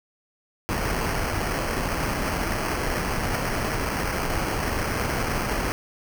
pink noise with sample-and-hold, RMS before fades -26 dBFS, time 0.69-5.72 s, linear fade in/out 0 ms, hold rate 3675 Hz, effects none

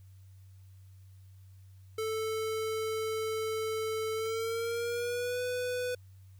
square tone with pitch glide, 440 to 496.7 Hz, A4 to B4, 0 to +10 cents, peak -32 dBFS, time 1.98-5.95 s, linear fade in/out 5 ms, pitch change +210 cents, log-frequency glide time 4.14-5.41 s, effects added 95 Hz sine -51 dBFS peak until 6.39 s + white hiss -71 dBFS RMS until 6.39 s

